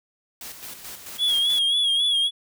white noise with tremolo, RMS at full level -37 dBFS, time 0.41-1.59 s, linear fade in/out 2 ms, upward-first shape square, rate 4.6 Hz, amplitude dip 50%
triangle tone with vibrato, 3322 Hz, G#7, in tune, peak -17 dBFS, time 1.18-2.31 s, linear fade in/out 50 ms, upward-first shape sine, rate 3.7 Hz, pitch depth 61 cents each way
effects none

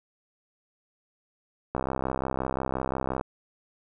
click train, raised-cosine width 1 ms, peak -14 dBFS, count 97, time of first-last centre 1.75-3.211 s, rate 65.7 Hz, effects none

